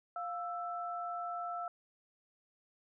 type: tone pair together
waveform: sine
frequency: 701.9 / 1325 Hz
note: F5 / E6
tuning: +9 / +9 cents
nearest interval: major seventh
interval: 1100 cents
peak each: -39 / -40 dBFS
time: 0.16-1.68 s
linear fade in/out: 2 ms
effects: none